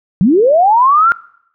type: linear sweep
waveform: sine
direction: up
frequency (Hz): 161 to 1416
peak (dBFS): -6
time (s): 0.21-1.12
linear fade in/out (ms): 0
effects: noise-tail reverb RT60 0.7 s tail -22 dB re dry